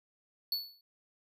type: tone with exponential decay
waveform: square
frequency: 4435 Hz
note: C#8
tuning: in tune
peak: -28 dBFS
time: 0.52-0.81 s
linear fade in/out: 2 ms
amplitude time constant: 63 ms
effects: none